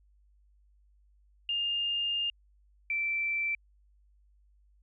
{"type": "tone pair in turn", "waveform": "sine", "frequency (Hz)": [2816, 2336], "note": ["F7", "D7"], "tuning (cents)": [14, -10], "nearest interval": "minor third", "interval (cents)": 324, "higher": "first", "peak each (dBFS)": -28, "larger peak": "neither", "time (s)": [[1.49, 2.3], [2.9, 3.55]], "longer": "first", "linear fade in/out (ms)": 2, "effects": ["added 50 Hz sine -61 dBFS peak until 4.82 s"]}